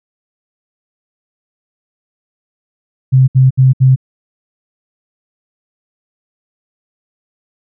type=tone bursts; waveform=sine; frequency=130.81 Hz; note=C3; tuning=in tune; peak=-4 dBFS; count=4; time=3.12-3.961 s; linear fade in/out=20 ms; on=160 ms; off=67 ms; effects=none